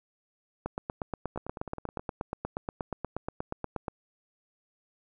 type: two click trains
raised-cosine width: 1 ms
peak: -18 / -24 dBFS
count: 28 / 7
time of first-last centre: 0.66-3.882 / 1.36-1.995 s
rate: 8.38 / 9.45 Hz
effects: none